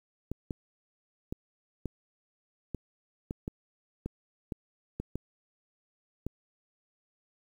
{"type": "clicks", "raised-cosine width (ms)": 3, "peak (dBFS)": -21, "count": 12, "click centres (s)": [0.316, 0.508, 1.325, 1.857, 2.747, 3.309, 3.479, 4.06, 4.522, 5, 5.156, 6.266], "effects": ["9-bit"]}